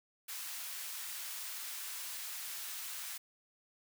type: high-pass noise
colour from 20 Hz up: white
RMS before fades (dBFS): -43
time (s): 0.28-3.18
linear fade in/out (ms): 10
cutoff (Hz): 1100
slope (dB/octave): 12
effects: none